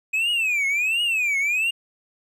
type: tone with vibrato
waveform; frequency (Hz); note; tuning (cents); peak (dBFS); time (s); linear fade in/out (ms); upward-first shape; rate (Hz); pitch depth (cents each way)
triangle; 2507; D#7; +12; -18; 0.13-1.71; 10; triangle; 1.4; 260
effects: none